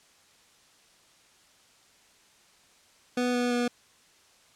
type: tone with pitch steps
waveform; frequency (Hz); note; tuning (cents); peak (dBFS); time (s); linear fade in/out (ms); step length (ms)
25% pulse; 246.9 / 244.6 / 242.4; B3 / B3 / B3; 0 / -16 / -32; -21; 3.17-3.68; 5; 170
effects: white hiss -60 dBFS RMS until 4.55 s + low-pass 8000 Hz 12 dB/octave